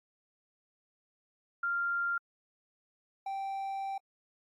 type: tone pair in turn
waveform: sine / triangle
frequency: 1392 / 781.2 Hz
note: F6 / G5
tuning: -6 / -6 cents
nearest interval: minor seventh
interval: 1000 cents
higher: first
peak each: -29 / -32 dBFS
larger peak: first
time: 1.63-2.18 / 3.26-3.98 s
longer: second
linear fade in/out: 5 ms
effects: AAC 64 kbps